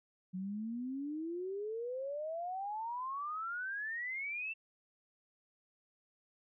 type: exponential sweep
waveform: sine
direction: up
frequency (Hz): 180.7 to 2700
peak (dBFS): -37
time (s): 0.33-4.54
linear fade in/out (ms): 20
effects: none